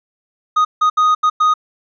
triangle tone bursts at uneven times, 1244.5 Hz, D#6, in tune, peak -8 dBFS, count 5, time 0.56-0.65 / 0.81-0.9 / 0.97-1.15 / 1.23-1.3 / 1.4-1.54 s, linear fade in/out 10 ms, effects resampled to 16000 Hz

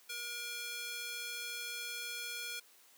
square tone with high-pass filter, 476.9 Hz, A#4, 39 cents sharp, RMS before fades -42 dBFS, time 0.09-2.6 s, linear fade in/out 10 ms, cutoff 2300 Hz, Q 0.97, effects white hiss -63 dBFS RMS until 2.97 s + high-pass 300 Hz 12 dB/octave

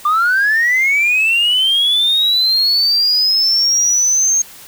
sine linear sweep, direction up, 1174.7 to 6460 Hz, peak -9 dBFS, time 0.05-4.42 s, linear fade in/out 5 ms, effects tanh soft clip ceiling -8 dBFS + white hiss -38 dBFS RMS until 4.67 s

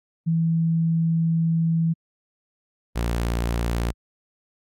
sine / sawtooth tone pair in turn, 164.3 / 58.21 Hz, E3 / A#1, -5 / -2 cents, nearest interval octave + tritone, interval 1797 cents, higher first, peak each -18 dBFS, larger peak neither, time 0.26-1.94 / 2.95-3.92 s, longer first, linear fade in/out 20 ms, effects AAC 64 kbps

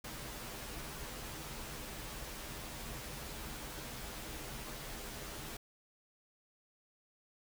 pink noise with comb filter, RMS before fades -45 dBFS, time 0.04-5.57 s, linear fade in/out 5 ms, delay 11 ms, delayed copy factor -0.7, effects none

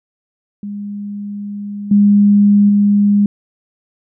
sine tone with level steps, 204 Hz, G#3, 31 cents flat, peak -22 / -6 / -8 dBFS, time 0.63-3.26 s, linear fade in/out 2 ms, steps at 1.91 / 2.69 s, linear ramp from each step 5 ms, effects none

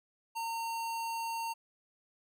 square tone, 915 Hz, A#5, 32 cents flat, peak -35 dBFS, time 0.35-1.54 s, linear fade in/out 20 ms, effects none

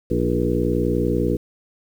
harmonic tone with a mistuned harmonic, 60 Hz, B1, 49 cents flat, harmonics 1 / 2 / 3 / 4 / 5 / 6 / 7 / 8, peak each -26 / -26 / -26 / -26 / -26 / -26 / -26 / -26 dBFS, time 0.1-1.37 s, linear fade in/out 10 ms, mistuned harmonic 6, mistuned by -45 cents, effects 8-bit

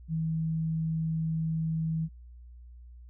sine tone, 161 Hz, E3, 41 cents flat, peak -27 dBFS, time 0.08-2.09 s, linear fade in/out 50 ms, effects added 60 Hz sine -46 dBFS peak until 3.09 s

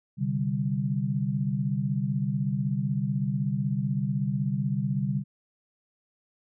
sine chord, C suspended second, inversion none, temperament equal, 130.81 / 146.83 / 196 Hz, C3 / D3 / G3, 0 / 0 / 0 cents, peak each -29 dBFS, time 0.17-5.24 s, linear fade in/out 50 ms, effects none

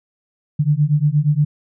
sine beating tone pair, 144.3 / 152.8 Hz, D3 / D#3, -30 / -31 cents, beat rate 8.5 Hz, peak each -16 dBFS, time 0.59-1.45 s, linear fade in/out 10 ms, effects none

